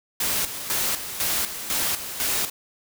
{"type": "noise with tremolo", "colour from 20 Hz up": "white", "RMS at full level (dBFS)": -24, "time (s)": [0.2, 2.5], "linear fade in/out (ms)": 5, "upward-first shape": "square", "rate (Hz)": 2, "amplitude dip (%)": 65, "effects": []}